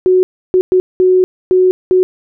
sine tone bursts at uneven times, 369.2 Hz, F#4, 4 cents flat, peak -6 dBFS, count 6, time 0.06-0.23 / 0.54-0.61 / 0.72-0.8 / 1-1.24 / 1.51-1.71 / 1.91-2.03 s, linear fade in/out 0 ms, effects none

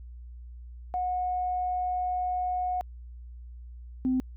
sine tone pair in turn, 728 / 257.4 Hz, F#5 / C4, -28 / -28 cents, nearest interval octave + tritone, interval 1800 cents, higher first, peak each -26 / -22 dBFS, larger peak second, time 0.94-2.81 / 4.05-4.2 s, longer first, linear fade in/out 0 ms, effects tanh soft clip ceiling -18 dBFS + added 60 Hz sine -41 dBFS peak until 4.36 s

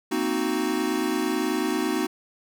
square chord, C half-diminished seventh, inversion third, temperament equal, 233.1 / 261.6 / 311.1 / 370 Hz, Bb3 / C4 / Eb4 / Gb4, 0 / 0 / 0 / 0 cents, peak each -32 / -30 / -28 / -29 dBFS, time 0.11-2.07 s, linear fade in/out 10 ms, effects none

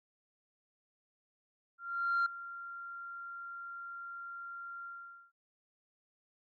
sine tone with ADSR envelope, 1384 Hz, F6, 16 cents flat, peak -25 dBFS, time 1.78-5.32 s, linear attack 480 ms, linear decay 4 ms, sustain -17 dB, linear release 470 ms, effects tanh soft clip ceiling -25 dBFS

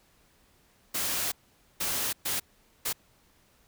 white noise bursts at uneven times, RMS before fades -30 dBFS, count 4, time 0.94-1.32 / 1.8-2.13 / 2.25-2.4 / 2.85-2.93 s, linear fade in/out 10 ms, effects pink hiss -64 dBFS RMS until 3.67 s

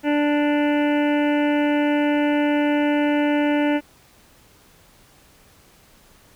harmonic tone, 293.7 Hz, D4, in tune, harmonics 1 / 2 / 3 / 5 / 6 / 7 / 8 / 9 / 10, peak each -18 / -24 / -28 / -32 / -34 / -35 / -36 / -37 / -38 dBFS, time 0.03-3.81 s, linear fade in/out 50 ms, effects pink hiss -53 dBFS RMS until 6.35 s

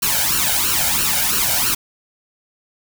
white noise with flanger, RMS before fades -18 dBFS, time 0.02-1.75 s, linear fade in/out 10 ms, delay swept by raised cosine 0.7 to 1.35 ms, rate 3 Hz, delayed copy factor +0.8, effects none

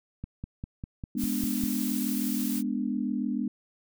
click train, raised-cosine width 5 ms, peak -23 dBFS, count 8, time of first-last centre 0.24-1.637 s, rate 5.01 Hz
sine chord, G# diminished, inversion none, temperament equal, 207.7 / 246.9 / 293.7 Hz, G#3 / B3 / D4, 0 / 0 / 0 cents, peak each -31 / -30 / -33 dBFS, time 1.15-3.48 s, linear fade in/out 5 ms
blue noise, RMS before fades -36 dBFS, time 1.17-2.63 s, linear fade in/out 50 ms
effects none

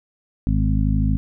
harmonic tone with a mistuned harmonic, 52.6 Hz, G#1, 23 cents sharp, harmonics 1 / 2 / 3 / 4 / 5, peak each -19 / -22 / -24 / -25 / -26 dBFS, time 0.47-1.17 s, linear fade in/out 0 ms, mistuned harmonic 5, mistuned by -18 cents, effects none

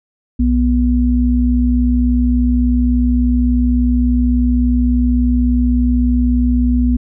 sine tone pair together, 61.74 / 245.3 Hz, B1 / B3, 0 / -12 cents, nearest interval 2 octaves, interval 2388 cents, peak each -13 dBFS, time 0.39-6.97 s, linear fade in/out 10 ms, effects none

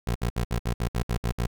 20% pulse tone bursts, 59 Hz, A#1, 22 cents sharp, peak -19 dBFS, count 10, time 0.07-1.469 s, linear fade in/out 5 ms, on 85 ms, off 61 ms, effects none

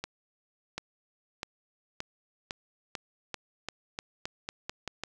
accelerating click train, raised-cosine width 0.2 ms, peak -17 dBFS, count 14, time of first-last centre 0.04-5.036 s, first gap 740 ms, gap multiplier 0.88, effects none

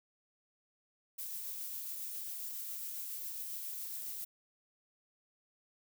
violet noise with tremolo, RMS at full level -41 dBFS, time 1.18-4.25 s, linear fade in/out 10 ms, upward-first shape triangle, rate 7.3 Hz, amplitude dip 25%, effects none

